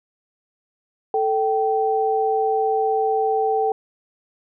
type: tone pair together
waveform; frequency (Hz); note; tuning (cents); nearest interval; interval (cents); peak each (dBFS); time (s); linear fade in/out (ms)
sine; 440 / 775.4; A4 / G5; 0 / -19; minor seventh; 981; -20; 1.14-3.72; 2
effects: none